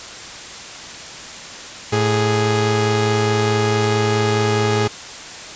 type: tone pair together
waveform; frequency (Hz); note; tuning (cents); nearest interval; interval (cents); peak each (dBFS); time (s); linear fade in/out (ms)
sawtooth; 110 / 415.3; A2 / G#4; 0 / 0; octave + major seventh; 2300; -14; 1.92-4.88; 10
effects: white hiss -33 dBFS RMS until 5.55 s + resampled to 16000 Hz